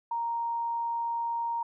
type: tone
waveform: sine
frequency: 932.3 Hz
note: A#5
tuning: in tune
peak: -28 dBFS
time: 0.11-1.63 s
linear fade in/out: 5 ms
effects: none